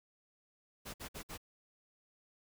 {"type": "noise bursts", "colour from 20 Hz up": "pink", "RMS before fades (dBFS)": -45, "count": 4, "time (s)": [0.85, 1.378], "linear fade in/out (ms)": 20, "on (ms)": 90, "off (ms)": 56, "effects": []}